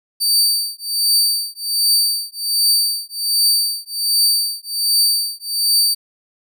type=tone with tremolo; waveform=sawtooth; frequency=4615 Hz; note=D8; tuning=31 cents flat; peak=-8 dBFS; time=0.2-5.95 s; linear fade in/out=20 ms; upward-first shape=triangle; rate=1.3 Hz; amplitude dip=100%; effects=none